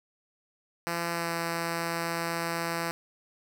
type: tone with pitch glide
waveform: 5% pulse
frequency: 169.9 to 167.95 Hz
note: F3 to E3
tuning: -47 to +33 cents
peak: -18 dBFS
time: 0.87-2.91 s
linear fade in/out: 0 ms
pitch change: -20 cents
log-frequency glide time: 1.11-1.32 s
effects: none